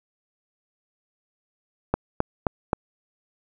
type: click train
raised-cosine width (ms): 1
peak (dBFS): -6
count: 4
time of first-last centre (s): 1.94-2.732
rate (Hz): 3.79
effects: none